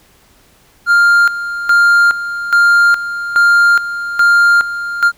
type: tone with tremolo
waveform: triangle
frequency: 1400 Hz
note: F6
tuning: 4 cents sharp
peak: -4 dBFS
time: 0.86-5.12 s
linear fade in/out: 50 ms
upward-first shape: square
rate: 1.2 Hz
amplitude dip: 75%
effects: pink hiss -49 dBFS RMS until 5.17 s